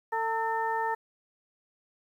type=harmonic tone with a mistuned harmonic; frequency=450 Hz; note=A4; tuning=39 cents sharp; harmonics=1 / 2 / 3 / 4; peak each=-35 / -28 / -39 / -35 dBFS; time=0.12-0.95 s; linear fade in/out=10 ms; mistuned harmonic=3; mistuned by=-49 cents; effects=10-bit